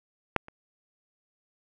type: clicks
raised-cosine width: 0.5 ms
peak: -7 / -29 dBFS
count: 2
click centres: 0.363 / 0.484 s
effects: none